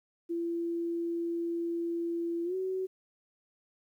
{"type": "tone with pitch glide", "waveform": "sine", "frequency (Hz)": [338.7, 375.8], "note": ["E4", "F#4"], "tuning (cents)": [47, 27], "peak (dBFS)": -30, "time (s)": [0.29, 2.87], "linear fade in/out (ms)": 20, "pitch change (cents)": 180, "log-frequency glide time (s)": [2.44, 2.55], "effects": ["11-bit"]}